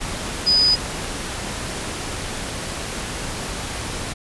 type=tone in noise; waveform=sine; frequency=4978 Hz; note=D#8; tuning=in tune; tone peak=-13 dBFS; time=0.46-0.76 s; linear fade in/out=20 ms; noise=pink; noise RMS=-28 dBFS; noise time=0-4.14 s; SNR=+12 dB; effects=resampled to 24000 Hz

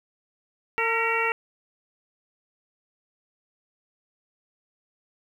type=harmonic tone with a mistuned harmonic; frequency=454.6 Hz; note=A#4; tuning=43 cents flat; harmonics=1 / 2 / 3 / 4 / 5 / 6; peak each=-29 / -29 / -29 / -29 / -29 / -29 dBFS; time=0.78-1.32 s; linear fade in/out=0 ms; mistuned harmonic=4; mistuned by=+76 cents; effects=9-bit

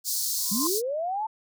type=high-pass noise; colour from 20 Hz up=pink; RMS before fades=-28 dBFS; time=0.04-0.82 s; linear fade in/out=50 ms; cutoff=4400 Hz; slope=48 dB/octave
type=tone with exponential growth; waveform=sine; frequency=1046.5 Hz; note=C6; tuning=in tune; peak=-26 dBFS; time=0.36-0.67 s; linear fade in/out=2 ms; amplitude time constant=67 ms
type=linear sweep; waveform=sine; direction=up; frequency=183.1 to 900 Hz; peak=-26 dBFS; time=0.51-1.27 s; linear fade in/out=10 ms
effects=none

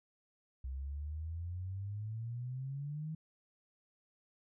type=exponential sweep; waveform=sine; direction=up; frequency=64.1 to 160 Hz; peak=-38 dBFS; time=0.64-3.15 s; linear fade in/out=5 ms; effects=none

